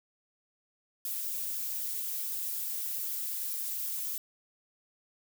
violet noise with flanger, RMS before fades -35 dBFS, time 1.05-4.18 s, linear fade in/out 2 ms, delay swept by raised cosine 0.57 to 5.77 ms, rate 3.9 Hz, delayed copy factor +0.75, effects none

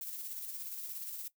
violet noise with tremolo, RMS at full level -41 dBFS, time 0.01-1.28 s, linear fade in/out 2 ms, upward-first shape square, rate 17 Hz, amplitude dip 35%, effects noise-tail reverb RT60 0.1 s tail -17 dB re dry

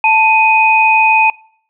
sine tone pair together, 883.7 / 2497 Hz, A5 / D#7, +7 / +6 cents, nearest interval octave + tritone, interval 1799 cents, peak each -10 dBFS, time 0.04-1.3 s, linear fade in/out 2 ms, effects noise-tail reverb RT60 0.6 s tail -24 dB re dry

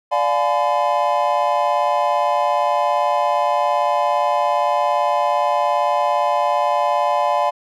triangle chord, D diminished seventh, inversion none, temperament just, 587.3 / 704.8 / 845.8 / 1014.9 Hz, D5 / F5 / Ab5 / Cb6, 0 / +16 / +31 / +47 cents, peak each -19 dBFS, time 0.11-7.51 s, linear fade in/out 20 ms, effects none

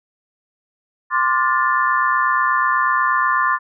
sine chord, D minor seventh, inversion third, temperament equal with one note detuned, 1046.5 / 1174.7 / 1421.3 / 1760 Hz, C6 / D6 / F6 / A6, 0 / 0 / +30 / 0 cents, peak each -18 / -20 / -24 / -20 dBFS, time 1.1-3.59 s, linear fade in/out 50 ms, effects none

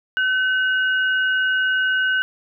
sine tone pair together, 1520.9 / 2878 Hz, F#6 / F#7, +47 / -49 cents, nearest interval major seventh, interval 1104 cents, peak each -17 / -26 dBFS, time 0.17-2.22 s, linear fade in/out 0 ms, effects none

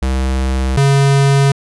square tone pair in turn, 65.41 / 138.6 Hz, C2 / C#3, 0 / 0 cents, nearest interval octave + minor second, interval 1300 cents, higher second, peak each -14 / -9 dBFS, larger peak second, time 0.02-0.77 / 0.77-1.52 s, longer neither, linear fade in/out 5 ms, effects resampled to 24000 Hz

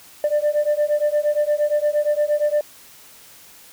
sine beating tone pair, 590 / 598.6 Hz, D5 / D5, +8 / +33 cents, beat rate 8.6 Hz, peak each -18 dBFS, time 0.24-2.61 s, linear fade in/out 2 ms, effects tanh soft clip ceiling -13 dBFS + white hiss -46 dBFS RMS until 3.72 s

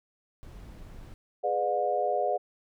brown noise, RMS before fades -45 dBFS, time 0.43-1.14 s, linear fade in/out 0 ms
sine chord, G# diminished seventh, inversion none, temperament just, 415.3 / 498.4 / 598 / 717.6 Hz, G#4 / B4 / D5 / F5, 0 / +16 / +31 / +47 cents, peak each -33 / -32 / -30 / -28 dBFS, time 1.43-2.38 s, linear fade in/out 20 ms
effects none

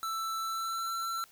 square tone with pitch glide, 1326 to 1346.8 Hz, E6 to E6, +10 to +37 cents, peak -33 dBFS, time 0.03-1.24 s, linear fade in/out 0 ms, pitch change +27 cents, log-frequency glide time 0.4-0.89 s, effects white hiss -60 dBFS RMS until 1.31 s

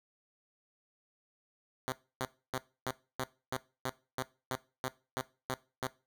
5% pulse tone bursts, 130 Hz, C3, 11 cents flat, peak -22 dBFS, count 13, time 1.88-5.867 s, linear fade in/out 0 ms, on 39 ms, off 290 ms, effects noise-tail reverb RT60 0.3 s tail -19 dB re dry

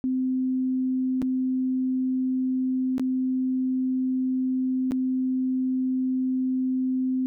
sine tone with dropouts, 258.2 Hz, C4, 23 cents flat, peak -22 dBFS, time 0.04-7.26 s, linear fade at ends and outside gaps 0 ms, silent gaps 1.218-1.225 / 2.981-2.996 / 4.91-4.919 s, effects none

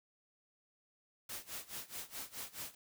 white noise with tremolo, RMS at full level -43 dBFS, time 1.29-2.75 s, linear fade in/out 5 ms, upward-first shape sine, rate 4.7 Hz, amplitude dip 90%, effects none

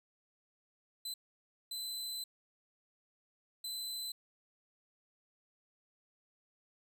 sawtooth tone bursts at uneven times, 4033 Hz, B7, 36 cents sharp, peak -36 dBFS, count 3, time 1.05-1.14 / 1.71-2.24 / 3.64-4.12 s, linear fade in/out 5 ms, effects none

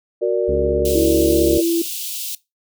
sine chord, Gb augmented, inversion none, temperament equal, 370 / 466.2 / 587.3 Hz, Gb4 / Bb4 / D5, 0 / 0 / 0 cents, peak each -19 / -19 / -21 dBFS, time 0.21-1.62 s, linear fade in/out 20 ms
harmonic tone, 70.4 Hz, C#2, 27 cents sharp, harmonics 1 / 2 / 3 / 4 / 5 / 6, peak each -24 / -30 / -30 / -29 / -32 / -30 dBFS, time 0.48-1.58 s, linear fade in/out 5 ms
white high-pass noise, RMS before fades -27 dBFS, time 0.85-2.35 s, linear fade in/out 2 ms, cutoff 2700 Hz, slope 48 dB/octave
sine tone with pitch glide, 329.6 to 335.7 Hz, E4 to E4, 0 to +32 cents, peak -15 dBFS, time 0.95-1.82 s, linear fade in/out 5 ms, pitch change +32 cents, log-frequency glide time 1.18-1.43 s
effects noise-tail reverb RT60 0.2 s tail -19 dB re dry

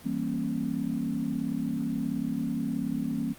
sine chord, E diminished seventh, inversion none, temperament equal with one note detuned, 164.81 / 196 / 233.1 / 271.6 Hz, E3 / G3 / Bb3 / Db4, 0 / 0 / 0 / -35 cents, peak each -35 / -35 / -31 / -32 dBFS, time 0.04-3.34 s, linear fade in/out 20 ms, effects pink hiss -50 dBFS RMS until 3.38 s + Opus 32 kbps

